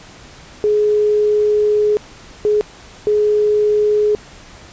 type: tone bursts at uneven times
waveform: sine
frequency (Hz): 420.4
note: G#4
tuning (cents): +21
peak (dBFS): -11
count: 3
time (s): 0.64-1.97 / 2.45-2.61 / 3.07-4.15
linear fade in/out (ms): 0
effects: pink hiss -40 dBFS RMS until 4.72 s + resampled to 16000 Hz